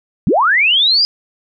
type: linear sweep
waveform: sine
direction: up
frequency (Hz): 123.5 to 4978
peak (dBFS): -9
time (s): 0.27-1.05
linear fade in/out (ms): 0
effects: none